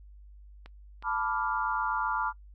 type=clicks; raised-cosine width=0.3 ms; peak=-31 dBFS; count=2; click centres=0.66 / 1.025 s
type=chord; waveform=sine; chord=B half-diminished seventh; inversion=third; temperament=equal; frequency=880 / 987.8 / 1174.7 / 1396.9 Hz; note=A5 / B5 / D6 / F6; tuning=0 / 0 / 0 / 0 cents; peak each=-33 dBFS; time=1.03-2.33 s; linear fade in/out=50 ms
effects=noise-tail reverb RT60 0.1 s tail -22 dB re dry + added 50 Hz sine -48 dBFS peak until 2.54 s